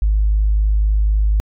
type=tone; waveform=sine; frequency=52 Hz; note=G#1; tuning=3 cents sharp; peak=-11 dBFS; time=0.02-1.4 s; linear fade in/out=0 ms; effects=tanh soft clip ceiling -7 dBFS